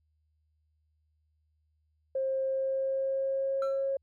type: tone with pitch glide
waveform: sine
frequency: 532 to 544.1 Hz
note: C5 to C#5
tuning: +29 to -32 cents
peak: -27 dBFS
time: 2.15-3.97 s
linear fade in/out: 5 ms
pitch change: +39 cents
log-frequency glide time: 2.43-3.81 s
type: tone with exponential decay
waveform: triangle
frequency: 1345 Hz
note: E6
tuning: 34 cents sharp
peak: -31 dBFS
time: 3.62-3.91 s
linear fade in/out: 2 ms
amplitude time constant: 63 ms
effects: tanh soft clip ceiling -19 dBFS + added 77 Hz sine -70 dBFS peak until 4.02 s